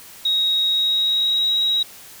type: tone with pitch glide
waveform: sine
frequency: 3783 to 3829 Hz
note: A#7 to A#7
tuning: +25 to +46 cents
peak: -16 dBFS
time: 0.25-1.83 s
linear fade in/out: 5 ms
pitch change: +21 cents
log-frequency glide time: 0.66-1.54 s
effects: white hiss -42 dBFS RMS until 2.2 s